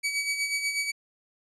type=tone with tremolo; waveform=sawtooth; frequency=2276 Hz; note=C#7; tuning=45 cents sharp; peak=-21 dBFS; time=0.03-0.92 s; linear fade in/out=20 ms; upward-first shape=sine; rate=8.2 Hz; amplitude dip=55%; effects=resampled to 24000 Hz